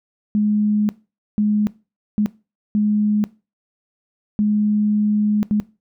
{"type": "tone bursts at uneven times", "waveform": "sine", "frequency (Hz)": 209.8, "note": "G#3", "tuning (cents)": 18, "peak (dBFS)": -14, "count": 6, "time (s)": [[0.35, 0.89], [1.38, 1.67], [2.18, 2.26], [2.75, 3.24], [4.39, 5.43], [5.51, 5.6]], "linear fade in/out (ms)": 0, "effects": ["noise-tail reverb RT60 0.3 s tail -20 dB re dry"]}